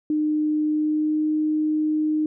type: tone with pitch glide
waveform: sine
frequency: 304.5 to 307.5 Hz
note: D#4 to D#4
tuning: -37 to -20 cents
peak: -19 dBFS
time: 0.1-2.26 s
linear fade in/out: 2 ms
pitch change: +17 cents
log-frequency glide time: 0.67-1.27 s
effects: none